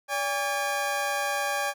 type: tone pair together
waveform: 20% pulse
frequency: 573.3 / 810 Hz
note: D5 / G#5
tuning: -42 / -43 cents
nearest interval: tritone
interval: 599 cents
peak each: -25 / -23 dBFS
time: 0.08-1.74 s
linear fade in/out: 50 ms
effects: none